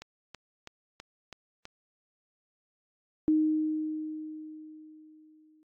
click train, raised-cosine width 0.2 ms, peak -25 dBFS, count 6, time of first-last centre 0.02-1.654 s, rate 3.06 Hz
sine tone with exponential decay, 310.3 Hz, D#4, 5 cents flat, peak -20 dBFS, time 3.28-5.63 s, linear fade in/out 0 ms, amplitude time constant 510 ms
effects AAC 48 kbps

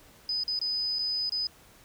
sine tone with dropouts, 5000 Hz, D#8, 8 cents sharp, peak -27 dBFS, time 0.29-1.47 s, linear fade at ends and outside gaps 2 ms, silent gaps 0.436-0.479 / 0.591-0.614 / 0.987-0.991 / 1.295-1.321 s, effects pink hiss -56 dBFS RMS until 1.84 s

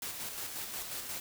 white noise with tremolo, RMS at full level -39 dBFS, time 0.02-1.2 s, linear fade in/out 2 ms, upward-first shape square, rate 5.6 Hz, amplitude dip 35%, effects none

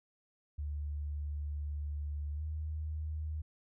sine tone with pitch glide, 73.5 to 77.29 Hz, D2 to D#2, +2 to -11 cents, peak -35 dBFS, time 0.58-3.42 s, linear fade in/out 10 ms, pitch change +87 cents, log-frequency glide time 2.35-2.42 s, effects none

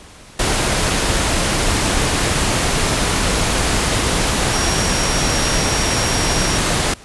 sine tone in noise, 5610 Hz, F8, 7 cents sharp, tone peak -24 dBFS, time 4.53-6.58 s, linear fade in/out 5 ms, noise pink, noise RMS -17 dBFS, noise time 0.39-6.94 s, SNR -10 dB, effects pink hiss -41 dBFS RMS until 7.04 s + resampled to 24000 Hz

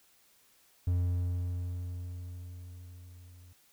triangle tone with level ramp, 88.7 Hz, F2, 27 cents sharp, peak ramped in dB -23 to -50 dBFS, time 0.87-3.53 s, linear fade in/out 5 ms, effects white hiss -65 dBFS RMS until 3.72 s

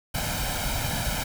pink noise with comb filter, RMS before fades -28 dBFS, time 0.14-1.24 s, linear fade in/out 10 ms, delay 1.3 ms, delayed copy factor +0.7, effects none

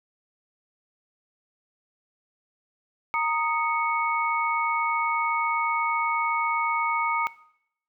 sine tone cluster, 928 / 1244 / 2213 Hz, A#5 / D#6 / C#7, -8 / -1 / -3 cents, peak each -27 dBFS, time 3.14-7.27 s, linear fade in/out 0 ms, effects noise-tail reverb RT60 0.7 s tail -18 dB re dry

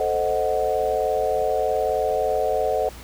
sine chord, A diminished seventh, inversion none, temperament equal, 440 / 523.3 / 622.3 / 740 Hz, A4 / C5 / Eb5 / Gb5, 0 / 0 / 0 / 0 cents, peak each -25 dBFS, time 0-2.89 s, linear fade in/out 2 ms, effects added 60 Hz sine -40 dBFS peak until 3.03 s + pink hiss -43 dBFS RMS until 3.03 s

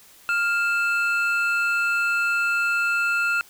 triangle tone pair together, 1399.9 / 2637 Hz, F6 / E7, +4 / 0 cents, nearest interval major seventh, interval 1096 cents, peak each -19 / -24 dBFS, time 0.29-3.41 s, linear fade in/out 0 ms, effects white hiss -51 dBFS RMS until 3.49 s

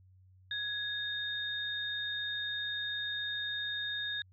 sine tone pair together, 1669 / 3687 Hz, G#6 / A#7, +8 / -20 cents, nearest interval octave + major second, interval 1372 cents, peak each -37 / -36 dBFS, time 0.51-4.22 s, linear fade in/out 2 ms, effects added 93 Hz sine -58 dBFS peak until 4.32 s

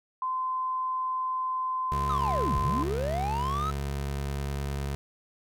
sine tone, 1031 Hz, C6, 26 cents flat, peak -27 dBFS, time 0.22-2.83 s, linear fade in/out 2 ms
25% pulse tone with vibrato, 69.8 Hz, C#2, 13 cents sharp, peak -26 dBFS, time 1.92-4.95 s, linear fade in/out 0 ms, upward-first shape square, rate 19 Hz, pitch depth 13 cents each way
triangle linear two-way sweep, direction down then up, 1318.5 to 32.7 to 1318.5 Hz, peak -27 dBFS, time 2.09-3.71 s, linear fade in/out 10 ms, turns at 2.58 s
effects none

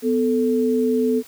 sine tone pair together, 249.3 / 440 Hz, B3 / A4, +16 / 0 cents, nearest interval minor seventh, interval 984 cents, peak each -19 dBFS, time 0.02-1.23 s, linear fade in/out 50 ms, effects white hiss -46 dBFS RMS until 1.27 s

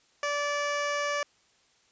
15% pulse tone, 580 Hz, D5, 22 cents flat, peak -21 dBFS, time 0.23-1.23 s, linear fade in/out 2 ms, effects white hiss -65 dBFS RMS until 1.91 s + resampled to 16000 Hz

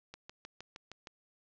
click train, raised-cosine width 0.2 ms, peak -29 dBFS, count 7, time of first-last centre 0.14-1.072 s, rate 6.44 Hz, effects resampled to 16000 Hz + 10-bit

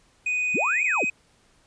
triangle tone with pitch glide, 2489 to 2515 Hz, D#7 to D#7, 0 to +18 cents, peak -21 dBFS, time 0.26-1.1 s, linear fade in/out 5 ms, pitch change +18 cents, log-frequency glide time 0.81-0.91 s
sine linear two-way sweep, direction up then down, 122.2 to 2492 to 138 Hz, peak -24 dBFS, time 0.54-1.05 s, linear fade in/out 10 ms, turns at 0.84 s
effects pink hiss -61 dBFS RMS until 1.66 s + resampled to 22050 Hz

